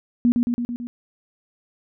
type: tone with echo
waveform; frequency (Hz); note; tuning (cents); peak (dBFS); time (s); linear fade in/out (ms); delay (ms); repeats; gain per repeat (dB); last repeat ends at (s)
sine; 240; B3; -49; -13; 0.25-0.32; 0; 110; 5; -3; 0.87
effects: none